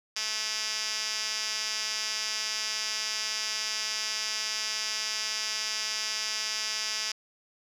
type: tone with band-pass filter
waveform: 5% pulse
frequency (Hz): 216.5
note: A3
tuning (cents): -28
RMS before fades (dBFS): -32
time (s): 0.16-7.12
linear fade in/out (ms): 5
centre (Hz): 4700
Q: 8.4
effects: none